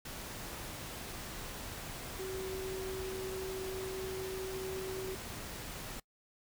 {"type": "tone in noise", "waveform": "sine", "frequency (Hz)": 378.7, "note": "F#4", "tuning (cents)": 40, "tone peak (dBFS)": -38, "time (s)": [2.19, 5.15], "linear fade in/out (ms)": 5, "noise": "pink", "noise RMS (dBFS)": -44, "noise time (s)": [0.05, 6], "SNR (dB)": 3, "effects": ["noise-tail reverb RT60 0.1 s tail -24 dB re dry"]}